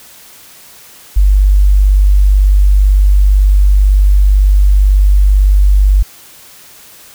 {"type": "tone", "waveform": "sine", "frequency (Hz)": 49, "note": "G1", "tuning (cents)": 0, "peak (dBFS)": -4, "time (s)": [1.16, 6.03], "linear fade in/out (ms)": 10, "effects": ["white hiss -38 dBFS RMS until 7.14 s"]}